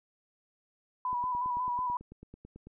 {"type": "tone with vibrato", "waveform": "sine", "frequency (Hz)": 987.8, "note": "B5", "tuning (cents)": 0, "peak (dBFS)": -29, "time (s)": [1.05, 1.97], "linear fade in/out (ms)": 2, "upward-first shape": "square", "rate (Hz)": 5.5, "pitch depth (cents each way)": 28}
{"type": "click train", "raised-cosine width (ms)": 3, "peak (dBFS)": -35, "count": 15, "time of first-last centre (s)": [1.13, 2.67], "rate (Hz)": 9.09}
{"effects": []}